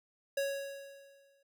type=tone with exponential decay; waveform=square; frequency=554.4 Hz; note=C#5; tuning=in tune; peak=-30 dBFS; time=0.37-1.43 s; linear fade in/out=5 ms; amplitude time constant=230 ms; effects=none